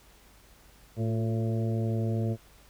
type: harmonic tone with a mistuned harmonic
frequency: 112.4 Hz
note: A2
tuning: 37 cents sharp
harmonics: 1 / 2 / 3 / 4 / 5 / 6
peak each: -27 / -33 / -37 / -39 / -41 / -43 dBFS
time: 0.96-2.37 s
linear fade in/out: 50 ms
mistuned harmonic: 3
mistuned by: +51 cents
effects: added 50 Hz sine -58 dBFS peak until 2.69 s + pink hiss -58 dBFS RMS until 2.69 s